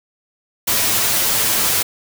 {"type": "noise with comb filter", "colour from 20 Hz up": "white", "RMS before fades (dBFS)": -17, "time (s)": [0.67, 1.83], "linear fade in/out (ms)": 10, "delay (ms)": 9, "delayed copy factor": 0.7, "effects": []}